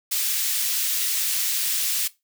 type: high-pass noise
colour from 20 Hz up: white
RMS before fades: -24 dBFS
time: 0.11-2.08 s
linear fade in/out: 10 ms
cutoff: 2500 Hz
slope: 12 dB/octave
effects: noise-tail reverb RT60 0.2 s tail -18 dB re dry